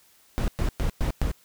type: noise bursts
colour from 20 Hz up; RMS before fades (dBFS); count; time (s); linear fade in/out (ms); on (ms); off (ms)
brown; -24; 5; 0.38-1.315; 0; 99; 110
effects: white hiss -59 dBFS RMS until 1.44 s